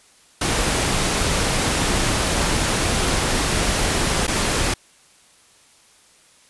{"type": "noise with dropouts", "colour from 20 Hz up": "pink", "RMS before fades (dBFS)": -20, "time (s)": [0.41, 4.74], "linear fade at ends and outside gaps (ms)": 5, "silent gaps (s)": [4.269, 4.278], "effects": ["white hiss -53 dBFS RMS until 6.49 s", "resampled to 24000 Hz"]}